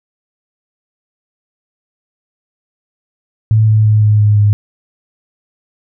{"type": "tone with pitch steps", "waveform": "sine", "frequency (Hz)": [109.5, 108.3, 107.12, 105.95, 104.8, 103.65], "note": ["A2", "A2", "A2", "G#2", "G#2", "G#2"], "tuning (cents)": [-8, -27, -46, 35, 16, -3], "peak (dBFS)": -6, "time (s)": [3.51, 4.53], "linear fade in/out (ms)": 0, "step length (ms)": 170, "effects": []}